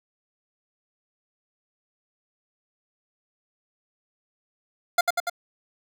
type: tone with echo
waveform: 25% pulse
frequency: 698.5 Hz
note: F5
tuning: in tune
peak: -12 dBFS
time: 4.98-5.01 s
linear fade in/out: 5 ms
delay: 96 ms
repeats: 3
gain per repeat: -3 dB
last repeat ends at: 5.298 s
effects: none